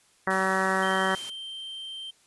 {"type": "harmonic tone", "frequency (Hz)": 190, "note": "F#3", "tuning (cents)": 46, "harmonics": [1, 2, 3, 4, 5, 6, 7, 8, 9, 10], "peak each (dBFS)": [-32, -32, -32, -32, -32, -32, -32, -32, -32, -32], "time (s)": [0.27, 1.15], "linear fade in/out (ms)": 2}
{"type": "high-pass noise", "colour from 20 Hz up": "white", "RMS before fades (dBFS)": -41, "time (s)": [0.3, 1.3], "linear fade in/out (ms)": 5, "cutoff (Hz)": 110, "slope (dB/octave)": 96}
{"type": "tone", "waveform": "triangle", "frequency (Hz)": 3136, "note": "G7", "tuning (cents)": 0, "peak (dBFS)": -34, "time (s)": [0.82, 2.11], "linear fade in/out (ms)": 10}
{"effects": ["white hiss -62 dBFS RMS until 2.26 s", "resampled to 24000 Hz"]}